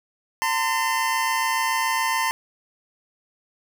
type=tone pair together; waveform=25% pulse; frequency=900 / 1027 Hz; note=A5 / C6; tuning=+39 / -33 cents; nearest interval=major second; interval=228 cents; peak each=-20 dBFS; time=0.42-2.31 s; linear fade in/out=0 ms; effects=none